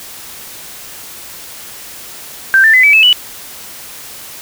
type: tone with pitch steps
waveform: sine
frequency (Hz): 1568 / 1780.5 / 2022 / 2296 / 2607 / 2960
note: G6 / A6 / B6 / D7 / E7 / F#7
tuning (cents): 0 / +20 / +40 / -40 / -20 / 0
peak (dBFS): -4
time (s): 2.54-3.128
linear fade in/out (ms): 0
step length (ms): 98
effects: white hiss -31 dBFS RMS until 4.41 s